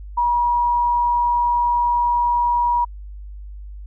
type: tone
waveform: sine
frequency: 960 Hz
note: B5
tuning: 49 cents flat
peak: -15 dBFS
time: 0.17-2.85 s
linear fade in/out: 10 ms
effects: added 50 Hz sine -32 dBFS peak until 3.86 s